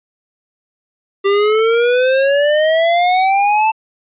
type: exponential sweep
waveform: square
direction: up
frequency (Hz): 392.2 to 890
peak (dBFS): -11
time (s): 1.24-3.72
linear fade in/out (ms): 20
effects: resampled to 8000 Hz